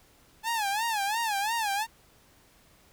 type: tone with vibrato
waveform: sawtooth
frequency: 858 Hz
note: A5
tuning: 44 cents flat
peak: -23 dBFS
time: 0.43-1.87 s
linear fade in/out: 50 ms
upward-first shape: sine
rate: 2.9 Hz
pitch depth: 150 cents each way
effects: pink hiss -60 dBFS RMS until 2.92 s